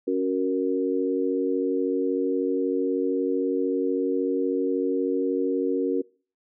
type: chord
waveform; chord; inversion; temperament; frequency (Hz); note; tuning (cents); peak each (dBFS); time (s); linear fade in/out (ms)
sine; F# major; second; equal; 277.2 / 370 / 466.2; C#4 / F#4 / A#4; 0 / 0 / 0; -26; 0.07-6.02; 10
effects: noise-tail reverb RT60 0.4 s tail -24 dB re dry